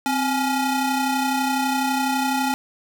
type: ring-modulated tone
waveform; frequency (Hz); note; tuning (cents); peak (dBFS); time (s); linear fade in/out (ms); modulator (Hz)
35% pulse; 554; C#5; -1; -15; 0.06-2.54; 0; 293
effects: none